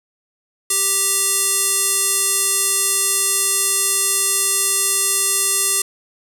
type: tone with band-pass filter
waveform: square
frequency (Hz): 392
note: G4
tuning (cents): 0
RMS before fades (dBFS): -18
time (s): 0.7-5.82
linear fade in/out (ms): 5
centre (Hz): 9300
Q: 2.6
effects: none